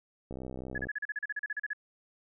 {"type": "click train", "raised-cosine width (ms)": 2, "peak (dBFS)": -27, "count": 37, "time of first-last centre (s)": [0.31, 0.87], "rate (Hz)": 64.3}
{"type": "tone bursts", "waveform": "sine", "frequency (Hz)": 1694, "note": "G#6", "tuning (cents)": 34, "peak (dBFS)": -31, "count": 15, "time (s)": [0.75, 1.733], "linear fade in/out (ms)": 5, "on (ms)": 31, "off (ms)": 37}
{"effects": []}